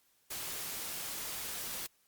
white noise, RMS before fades -40 dBFS, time 0.3-1.87 s, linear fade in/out 10 ms, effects white hiss -71 dBFS RMS until 2.07 s + Opus 48 kbps

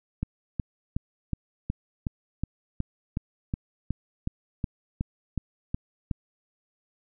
click train, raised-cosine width 5 ms, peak -15 dBFS, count 17, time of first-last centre 0.23-6.112 s, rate 2.72 Hz, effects none

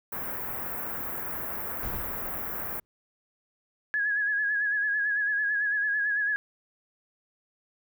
white band-stop noise, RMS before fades -34 dBFS, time 0.12-2.8 s, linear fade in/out 5 ms, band 1700 to 15000 Hz, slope 24 dB/octave
brown noise with exponential decay, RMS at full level -32 dBFS, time 1.83-2.85 s, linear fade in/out 0 ms, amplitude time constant 220 ms
sine tone with vibrato, 1676 Hz, G#6, 15 cents sharp, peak -24 dBFS, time 3.94-6.36 s, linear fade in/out 0 ms, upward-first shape sine, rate 9 Hz, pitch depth 49 cents each way
effects none

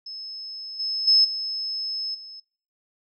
sine tone with level steps, 5200 Hz, E8, 24 cents flat, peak -34 / -25 / -14 / -27 / -39 dBFS, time 0.06-2.4 s, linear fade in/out 5 ms, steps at 0.79 / 1.07 / 1.24 / 2.14 s, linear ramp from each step 10 ms, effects noise-tail reverb RT60 0.5 s tail -23 dB re dry

